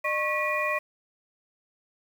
sine tone cluster, 605 / 1096 / 1939 / 2430 Hz, D#5 / C#6 / B6 / D#7, -49 / -20 / -32 / -42 cents, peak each -30 dBFS, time 0.04-0.79 s, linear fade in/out 10 ms, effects 8-bit

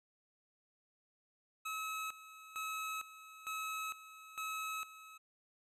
25% pulse tone with tremolo, 1287 Hz, E6, 42 cents flat, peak -35 dBFS, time 1.65-5.18 s, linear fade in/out 10 ms, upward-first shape square, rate 1.1 Hz, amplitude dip 80%, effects resampled to 32000 Hz

